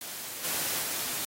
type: noise with level steps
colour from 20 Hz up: white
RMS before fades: -39 / -31 / -33 dBFS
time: 0.01-1.25 s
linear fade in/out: 2 ms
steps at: 0.43 / 0.81 s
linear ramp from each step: 20 ms
effects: high-pass 100 Hz 12 dB/octave + AAC 48 kbps